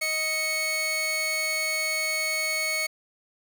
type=tone pair together; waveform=sawtooth; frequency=629 / 2210 Hz; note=D#5 / C#7; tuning=+19 / -6 cents; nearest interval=octave + minor seventh; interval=2175 cents; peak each=-30 / -22 dBFS; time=0.01-2.87 s; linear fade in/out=10 ms; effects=none